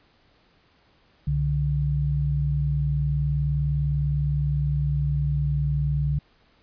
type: tone pair together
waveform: sine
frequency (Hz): 65.26 / 144.9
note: C2 / D3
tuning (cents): -4 / -23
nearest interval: octave + major second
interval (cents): 1381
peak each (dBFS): -26 / -22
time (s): 1.27-6.19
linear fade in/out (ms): 5
effects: pink hiss -61 dBFS RMS until 6.62 s + resampled to 11025 Hz